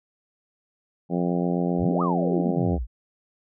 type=harmonic tone; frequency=87.7 Hz; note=F2; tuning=8 cents sharp; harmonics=2 / 3 / 4 / 5 / 6 / 7 / 8 / 9; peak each=-24 / -28 / -30 / -32 / -34 / -35 / -36 / -37 dBFS; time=1.09-2.79 s; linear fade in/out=50 ms
type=exponential two-way sweep; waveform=sine; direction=up then down; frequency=49.06 to 1285 to 49.06 Hz; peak=-25 dBFS; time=1.78-2.87 s; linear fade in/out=50 ms; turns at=2.02 s
effects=none